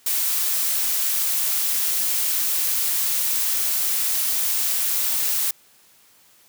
blue noise, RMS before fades -22 dBFS, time 0.06-5.51 s, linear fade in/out 5 ms, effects white hiss -55 dBFS RMS until 6.48 s + high-pass 80 Hz 12 dB/octave

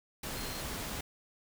sine tone in noise, 4186 Hz, C8, in tune, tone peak -47 dBFS, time 0.36-0.61 s, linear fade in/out 5 ms, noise pink, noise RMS -39 dBFS, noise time 0.23-1.01 s, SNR -11 dB, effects none

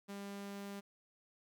sawtooth tone, 199.9 Hz, G3, 34 cents sharp, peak -40 dBFS, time 0.08-0.81 s, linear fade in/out 20 ms, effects 12-bit

